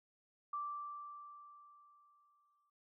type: tone with exponential decay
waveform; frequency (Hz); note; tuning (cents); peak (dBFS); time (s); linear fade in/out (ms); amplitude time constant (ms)
sine; 1170; D6; -7; -37; 0.53-2.7; 5; 470
effects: none